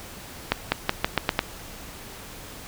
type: accelerating click train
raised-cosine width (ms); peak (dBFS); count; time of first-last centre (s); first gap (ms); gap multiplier
0.3; -3; 7; 0.52-1.391; 200; 0.87
effects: pink hiss -41 dBFS RMS until 2.67 s